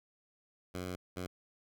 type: tone bursts at uneven times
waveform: 10% pulse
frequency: 90.9 Hz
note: F#2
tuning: 30 cents flat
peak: -30 dBFS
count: 2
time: 0.74-0.96 / 1.16-1.27 s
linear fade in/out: 10 ms
effects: none